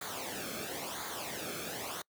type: noise with flanger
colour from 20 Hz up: pink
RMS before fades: -40 dBFS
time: 0.01-2.02 s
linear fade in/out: 5 ms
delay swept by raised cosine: 0.36 to 1.06 ms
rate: 0.97 Hz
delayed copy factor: -0.7
effects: noise-tail reverb RT60 0.1 s tail -26 dB re dry + high-pass 100 Hz 12 dB/octave